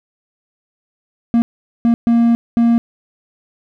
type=tone bursts at uneven times; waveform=triangle; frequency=233.6 Hz; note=A#3; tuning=4 cents sharp; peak=-7 dBFS; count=4; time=1.34-1.42 / 1.85-1.94 / 2.07-2.35 / 2.57-2.78 s; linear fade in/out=0 ms; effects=none